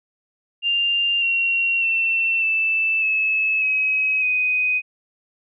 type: tone with pitch steps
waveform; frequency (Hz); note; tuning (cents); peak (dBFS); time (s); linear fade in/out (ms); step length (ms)
sine; 2794 / 2743 / 2693 / 2643 / 2595 / 2547 / 2501; F7 / F7 / E7 / E7 / E7 / D#7 / D#7; 0 / -32 / +36 / +4 / -28 / +40 / +8; -17; 0.62-4.82; 50; 600
effects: none